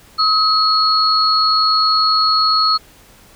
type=tone pair together; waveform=sine; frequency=1275 / 4333 Hz; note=D#6 / C#8; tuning=+42 / -40 cents; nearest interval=octave + major sixth; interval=2118 cents; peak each=-14 dBFS; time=0.18-2.78 s; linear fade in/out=20 ms; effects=pink hiss -46 dBFS RMS until 3.35 s